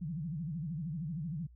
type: tone with vibrato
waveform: sine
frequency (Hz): 160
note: D#3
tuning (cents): +49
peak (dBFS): -35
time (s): 0.01-1.47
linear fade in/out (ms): 10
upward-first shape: sine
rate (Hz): 13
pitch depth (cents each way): 210
effects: added 60 Hz sine -54 dBFS peak until 1.55 s